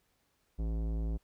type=tone with tanh clipping; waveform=sine; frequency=55.1 Hz; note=A1; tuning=3 cents sharp; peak=-33 dBFS; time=0.58-1.18 s; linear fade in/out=20 ms; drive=17 dB; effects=pink hiss -75 dBFS RMS until 1.23 s